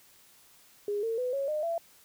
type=tone with pitch steps; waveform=sine; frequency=411.1 / 453.5 / 500.3 / 551.9 / 608.9 / 671.7 Hz; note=G#4 / A#4 / B4 / C#5 / D#5 / E5; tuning=-18 / -48 / +22 / -8 / -38 / +32 cents; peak=-28 dBFS; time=0.88-1.78 s; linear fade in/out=2 ms; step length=150 ms; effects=white hiss -59 dBFS RMS until 2.04 s